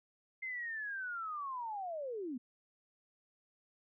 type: linear sweep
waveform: sine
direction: down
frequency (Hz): 2096 to 230.6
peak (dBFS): -38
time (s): 0.42-2.38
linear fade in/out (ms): 10
effects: none